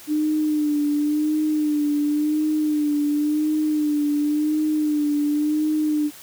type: tone with vibrato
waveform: sine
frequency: 300.2 Hz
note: D4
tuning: 38 cents sharp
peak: -18 dBFS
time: 0.07-6.11 s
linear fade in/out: 50 ms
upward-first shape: sine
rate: 0.93 Hz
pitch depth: 42 cents each way
effects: white hiss -43 dBFS RMS until 6.22 s